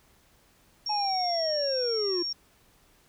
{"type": "tone", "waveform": "sine", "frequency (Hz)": 5540, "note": "F8", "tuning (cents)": -15, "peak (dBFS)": -29, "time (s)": [0.86, 2.33], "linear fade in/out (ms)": 5}
{"type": "linear sweep", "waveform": "triangle", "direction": "down", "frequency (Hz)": [856, 339.6], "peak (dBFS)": -25, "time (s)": [0.89, 2.23], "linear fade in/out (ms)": 10}
{"effects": ["pink hiss -62 dBFS RMS until 3.08 s"]}